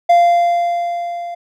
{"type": "tone with level ramp", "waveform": "triangle", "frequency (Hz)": 693, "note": "F5", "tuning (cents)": -14, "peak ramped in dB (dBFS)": [-4, -22], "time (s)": [0.09, 1.35], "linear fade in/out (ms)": 10, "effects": []}